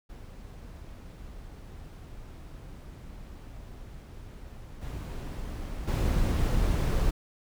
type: noise with level steps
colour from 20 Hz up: brown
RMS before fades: -44 / -36 / -26 dBFS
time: 0.09-7.11 s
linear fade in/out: 10 ms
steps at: 4.81 / 5.87 s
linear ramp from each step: 20 ms
effects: none